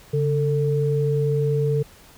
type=tone pair together; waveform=sine; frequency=141.78 / 446.1 Hz; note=C#3 / A4; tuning=+39 / +24 cents; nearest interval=octave + minor sixth; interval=1985 cents; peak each=-20 / -22 dBFS; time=0.13-1.83 s; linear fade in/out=10 ms; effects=pink hiss -49 dBFS RMS until 2.17 s